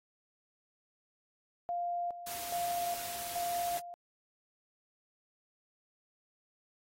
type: tone with tremolo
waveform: sine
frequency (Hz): 698.5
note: F5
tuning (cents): 0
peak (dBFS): -32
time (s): 1.69-3.94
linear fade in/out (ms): 0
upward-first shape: square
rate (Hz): 1.2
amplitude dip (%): 70
type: noise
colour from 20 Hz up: white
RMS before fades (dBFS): -42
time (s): 2.26-3.8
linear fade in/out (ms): 10
effects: AAC 48 kbps